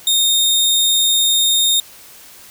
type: tone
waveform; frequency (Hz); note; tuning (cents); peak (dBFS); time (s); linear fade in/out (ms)
sawtooth; 3681; A#7; -23; -9; 0.07-1.8; 2
effects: white hiss -41 dBFS RMS until 2.5 s